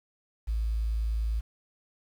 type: tone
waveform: sine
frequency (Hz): 55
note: A1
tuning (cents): 0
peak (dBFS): -25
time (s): 0.47-1.41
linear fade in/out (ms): 20
effects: tanh soft clip ceiling -21 dBFS + 9-bit